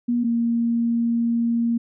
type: tone pair in turn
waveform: sine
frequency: 240 / 233.4 Hz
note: B3 / A#3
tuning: -49 / +2 cents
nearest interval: unison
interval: 49 cents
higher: first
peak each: -18 dBFS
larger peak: neither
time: 0.08-0.24 / 0.24-1.78 s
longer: second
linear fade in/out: 10 ms
effects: none